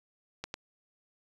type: clicks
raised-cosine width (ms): 0.2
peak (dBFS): -19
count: 2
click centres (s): 0.44 / 0.541
effects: resampled to 24000 Hz